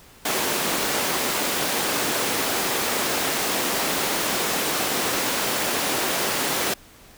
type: high-pass noise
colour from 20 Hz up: pink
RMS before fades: -24 dBFS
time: 0.25-6.74 s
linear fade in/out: 5 ms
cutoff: 280 Hz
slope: 12 dB/octave
effects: pink hiss -49 dBFS RMS until 7.17 s